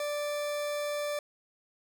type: tone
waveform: 40% pulse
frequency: 587.3 Hz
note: D5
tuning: in tune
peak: -30 dBFS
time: 0-1.19 s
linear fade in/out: 2 ms
effects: none